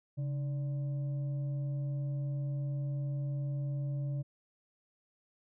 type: tone with frequency modulation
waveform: sine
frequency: 138.59 Hz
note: C#3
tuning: in tune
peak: -32 dBFS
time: 0.17-4.23 s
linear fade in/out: 20 ms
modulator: 446 Hz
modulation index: 0.24
effects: none